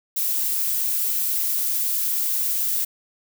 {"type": "noise", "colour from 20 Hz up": "violet", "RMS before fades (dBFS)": -23, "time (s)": [0.16, 2.85], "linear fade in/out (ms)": 10, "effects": []}